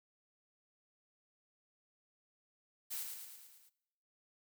blue noise with echo, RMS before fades -41 dBFS, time 2.9-3.04 s, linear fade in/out 20 ms, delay 110 ms, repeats 6, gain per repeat -4 dB, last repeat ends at 3.7 s, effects noise-tail reverb RT60 0.9 s tail -21 dB re dry

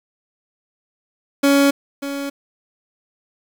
30% pulse tone with echo, 280 Hz, C#4, 18 cents sharp, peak -9 dBFS, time 1.43-1.71 s, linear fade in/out 10 ms, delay 590 ms, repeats 1, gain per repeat -12 dB, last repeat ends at 2.3 s, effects 8-bit

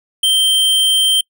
square tone, 3136 Hz, G7, in tune, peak -11 dBFS, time 0.23-1.21 s, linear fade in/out 5 ms, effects noise-tail reverb RT60 0.1 s tail -26 dB re dry

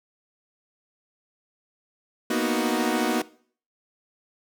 sawtooth chord, B major seventh, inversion third, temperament equal, 233.1 / 246.9 / 311.1 / 370 Hz, A#3 / B3 / D#4 / F#4, 0 / 0 / 0 / 0 cents, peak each -24 dBFS, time 2.3-3.22 s, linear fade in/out 5 ms, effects noise-tail reverb RT60 0.5 s tail -20 dB re dry

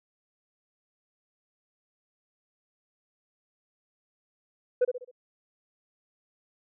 sine tone with echo, 497.5 Hz, B4, 13 cents sharp, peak -16 dBFS, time 4.81-4.85 s, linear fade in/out 10 ms, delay 66 ms, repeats 4, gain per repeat -8 dB, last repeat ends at 5.114 s, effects tanh soft clip ceiling -18 dBFS

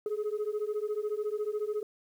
sine beating tone pair, 415.3 / 429.3 Hz, G#4 / A4, 0 / -43 cents, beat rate 14 Hz, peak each -31 dBFS, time 0.06-1.83 s, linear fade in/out 2 ms, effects tanh soft clip ceiling -27 dBFS + 10-bit

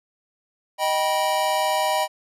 square chord, Eb augmented, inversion none, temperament just, 622.3 / 777.8 / 972.3 Hz, Eb5 / G5 / B5, 0 / -14 / -27 cents, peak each -25 / -25 / -25 dBFS, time 0.78-2.08 s, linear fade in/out 50 ms, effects resampled to 32000 Hz

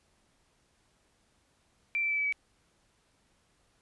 sine tone with pitch steps, 2349 / 2331 / 2314 / 2297 / 2279 Hz, D7 / D7 / D7 / D7 / C#7, 0 / -14 / -26 / -39 / +47 cents, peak -27 dBFS, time 1.95-2.325 s, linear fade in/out 0 ms, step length 75 ms, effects pink hiss -70 dBFS RMS until 3.81 s + resampled to 24000 Hz

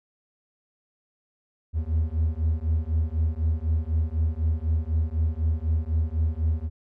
triangle beating tone pair, 77.4 / 81.4 Hz, D#2 / E2, -9 / -21 cents, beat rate 4 Hz, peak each -23 / -23 dBFS, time 1.73-6.7 s, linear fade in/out 50 ms, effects none

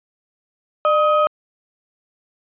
triangle ring-modulated tone, 932.3 Hz, A#5, in tune, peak -8 dBFS, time 0.85-1.27 s, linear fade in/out 0 ms, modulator 330 Hz, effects resampled to 8000 Hz

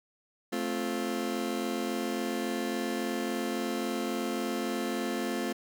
30% pulse chord, F major, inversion first, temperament just, 218.3 / 261.9 / 349.2 Hz, A3 / C4 / F4, -13 / +2 / 0 cents, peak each -32 dBFS, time 0.52-5.53 s, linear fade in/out 10 ms, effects none

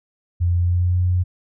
sine tone with pitch glide, 87.31 to 89.87 Hz, F2 to F#2, 0 to -50 cents, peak -15 dBFS, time 0.4-1.24 s, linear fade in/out 20 ms, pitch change +50 cents, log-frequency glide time 0.56-0.97 s, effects none

